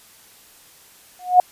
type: tone with exponential growth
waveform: sine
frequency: 726 Hz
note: F#5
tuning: 33 cents flat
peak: -4 dBFS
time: 1.19-1.4 s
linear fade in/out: 2 ms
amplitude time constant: 45 ms
effects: white hiss -49 dBFS RMS until 1.51 s + resampled to 32000 Hz